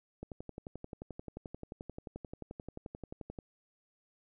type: click train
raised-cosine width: 2 ms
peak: -29 dBFS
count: 37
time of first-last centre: 0.23-3.388 s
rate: 11.4 Hz
effects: none

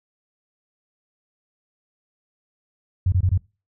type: tone bursts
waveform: sine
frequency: 92 Hz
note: F#2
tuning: 9 cents flat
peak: -15 dBFS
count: 4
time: 3.06-3.377 s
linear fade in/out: 5 ms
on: 62 ms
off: 23 ms
effects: noise-tail reverb RT60 0.3 s tail -23 dB re dry

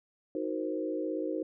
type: chord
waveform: sine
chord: C half-diminished seventh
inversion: first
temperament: equal with one note detuned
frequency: 313.8 / 370 / 466.2 / 523.3 Hz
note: Eb4 / Gb4 / Bb4 / C5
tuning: +15 / 0 / 0 / 0 cents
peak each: -34 / -37 / -38 / -37 dBFS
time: 0.35-1.43 s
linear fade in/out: 2 ms
effects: none

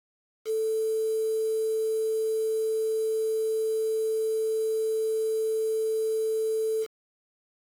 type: tone with quantisation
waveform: sine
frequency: 440 Hz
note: A4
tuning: in tune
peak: -24 dBFS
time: 0.45-6.87 s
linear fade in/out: 50 ms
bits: 7
effects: AAC 64 kbps

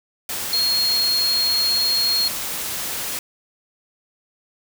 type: tone in noise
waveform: sine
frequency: 4271 Hz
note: C8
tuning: 35 cents sharp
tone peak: -17 dBFS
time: 0.53-2.28 s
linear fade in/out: 2 ms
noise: white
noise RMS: -27 dBFS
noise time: 0.29-3.19 s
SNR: +7 dB
effects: none

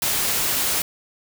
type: noise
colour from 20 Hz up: white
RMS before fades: -22 dBFS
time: 0.02-0.82 s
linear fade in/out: 2 ms
effects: none

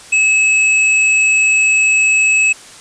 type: tone with hard clipping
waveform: sine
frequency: 2585 Hz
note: E7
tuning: 34 cents flat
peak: -10 dBFS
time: 0.12-2.53 s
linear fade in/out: 10 ms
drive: 18 dB
effects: white hiss -37 dBFS RMS until 2.8 s + resampled to 22050 Hz

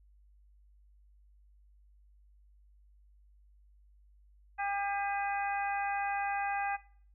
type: harmonic tone with a mistuned harmonic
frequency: 400.8 Hz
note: G4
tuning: 38 cents sharp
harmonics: 2 / 3 / 4 / 5 / 6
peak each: -33 / -44 / -39 / -43 / -43 dBFS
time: 4.58-6.77 s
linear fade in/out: 20 ms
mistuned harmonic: 6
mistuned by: +63 cents
effects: noise-tail reverb RT60 0.5 s tail -18 dB re dry + added 50 Hz sine -59 dBFS peak until 7.14 s

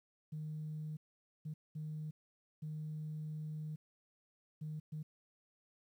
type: tone bursts at uneven times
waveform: sine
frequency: 153.9 Hz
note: D#3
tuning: 19 cents flat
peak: -39 dBFS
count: 6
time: 0.32-0.97 / 1.45-1.54 / 1.75-2.11 / 2.62-3.76 / 4.61-4.8 / 4.92-5.03 s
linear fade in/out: 10 ms
effects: tanh soft clip ceiling -36 dBFS + 12-bit

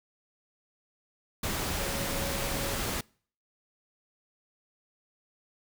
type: tone in noise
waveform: sine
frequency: 554.4 Hz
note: C#5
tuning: in tune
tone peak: -39 dBFS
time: 1.79-2.79 s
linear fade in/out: 5 ms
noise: pink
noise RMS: -32 dBFS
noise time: 1.43-3.01 s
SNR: -10 dB
effects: noise-tail reverb RT60 0.5 s tail -26 dB re dry

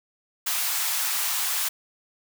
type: high-pass noise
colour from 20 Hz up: white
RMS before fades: -26 dBFS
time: 0.46-1.69 s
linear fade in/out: 10 ms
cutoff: 780 Hz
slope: 24 dB/octave
effects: none

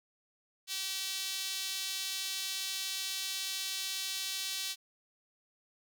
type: tone with high-pass filter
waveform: sawtooth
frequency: 383.7 Hz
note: G4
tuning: 37 cents flat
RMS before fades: -37 dBFS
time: 0.67-4.76 s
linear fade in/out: 50 ms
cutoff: 3800 Hz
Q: 1.6
effects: none

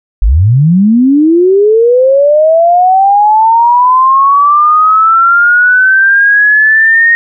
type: linear sweep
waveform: sine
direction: up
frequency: 41.2 to 1864.7 Hz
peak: -3 dBFS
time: 0.22-7.15 s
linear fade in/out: 0 ms
effects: none

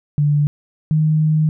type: tone pair in turn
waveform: sine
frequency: 146.83 / 155.18 Hz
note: D3 / D#3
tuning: 0 / -4 cents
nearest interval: minor second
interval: 96 cents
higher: second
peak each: -12 dBFS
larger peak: neither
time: 0.18-0.47 / 0.91-1.49 s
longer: second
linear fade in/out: 0 ms
effects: none

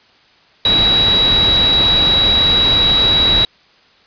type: tone in noise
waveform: sine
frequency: 3879 Hz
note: B7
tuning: 32 cents flat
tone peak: -10 dBFS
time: 0.65-3.45 s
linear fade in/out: 2 ms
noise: pink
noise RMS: -19 dBFS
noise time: 0.65-3.45 s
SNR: +6 dB
effects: white hiss -50 dBFS RMS until 4.06 s + resampled to 11025 Hz

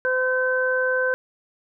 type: harmonic tone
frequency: 512 Hz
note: C5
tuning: 38 cents flat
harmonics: 1 / 2 / 3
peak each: -22 / -32 / -22 dBFS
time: 0.05-1.14 s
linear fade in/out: 0 ms
effects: none

